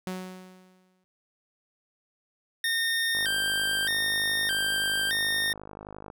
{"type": "tone with exponential decay", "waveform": "sawtooth", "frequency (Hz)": 185, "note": "F#3", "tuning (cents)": 0, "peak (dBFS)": -26, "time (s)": [0.07, 1.04], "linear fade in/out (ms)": 0, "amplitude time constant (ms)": 210}
{"type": "tone with vibrato", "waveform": "25% pulse", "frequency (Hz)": 1700, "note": "G#6", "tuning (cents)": 40, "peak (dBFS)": -21, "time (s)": [2.64, 5.53], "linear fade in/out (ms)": 2, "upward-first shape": "square", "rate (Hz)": 0.81, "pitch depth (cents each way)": 130}
{"type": "click train", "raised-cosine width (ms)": 1, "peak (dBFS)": -27, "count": 153, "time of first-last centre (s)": [3.15, 6.101], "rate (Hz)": 51.5}
{"effects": []}